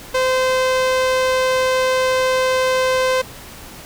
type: tone with low-pass filter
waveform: sawtooth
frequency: 516 Hz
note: C5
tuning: 24 cents flat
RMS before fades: -17 dBFS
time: 0.14-3.22 s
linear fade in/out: 10 ms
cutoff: 8300 Hz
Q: 0.51
effects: pink hiss -37 dBFS RMS until 3.85 s